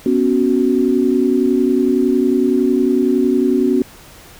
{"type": "chord", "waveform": "sine", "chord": "B suspended second", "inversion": "none", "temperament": "just", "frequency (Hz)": [246.9, 277.8, 370.4], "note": ["B3", "C#4", "F#4"], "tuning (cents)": [0, 4, 2], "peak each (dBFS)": -16, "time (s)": [0.06, 3.82], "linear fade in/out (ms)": 2, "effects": ["pink hiss -41 dBFS RMS until 4.39 s"]}